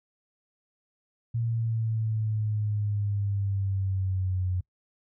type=exponential sweep; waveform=sine; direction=down; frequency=116.54 to 90.8 Hz; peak=-25 dBFS; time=1.34-4.61 s; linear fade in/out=10 ms; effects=noise-tail reverb RT60 0.1 s tail -23 dB re dry